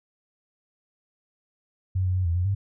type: tone with pitch steps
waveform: sine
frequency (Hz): 93.4 / 91.7 / 92.5 / 84.3 / 89.4 / 98.7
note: F#2 / F#2 / F#2 / E2 / F2 / G2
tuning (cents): +17 / -15 / 0 / +39 / +41 / +12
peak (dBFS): -21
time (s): 1.95-2.55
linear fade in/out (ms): 10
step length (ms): 100
effects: none